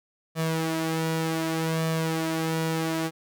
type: tone with flanger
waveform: sawtooth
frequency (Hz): 161.7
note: E3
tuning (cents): -33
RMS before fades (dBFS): -27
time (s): 0.35-3.11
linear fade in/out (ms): 50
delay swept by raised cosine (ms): 1.7 to 4.1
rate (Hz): 0.66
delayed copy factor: +0.6
effects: none